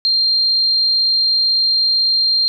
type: tone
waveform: sine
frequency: 4186 Hz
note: C8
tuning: in tune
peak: -12 dBFS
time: 0.05-2.48 s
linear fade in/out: 0 ms
effects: none